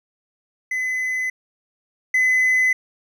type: tone pair in turn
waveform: triangle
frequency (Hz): 2022 / 2022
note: B6 / B6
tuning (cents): +40 / +40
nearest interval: unison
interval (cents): 0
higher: neither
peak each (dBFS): -19 / -12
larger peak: second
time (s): 0.71-1.3 / 2.14-2.73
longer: neither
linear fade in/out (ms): 5
effects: tanh soft clip ceiling -9 dBFS